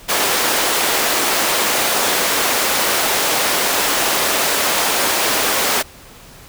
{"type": "high-pass noise", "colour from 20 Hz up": "pink", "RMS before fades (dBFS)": -17, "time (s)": [0.08, 5.83], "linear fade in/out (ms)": 20, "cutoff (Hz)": 440, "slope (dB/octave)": 12, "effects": ["pink hiss -41 dBFS RMS until 6.48 s"]}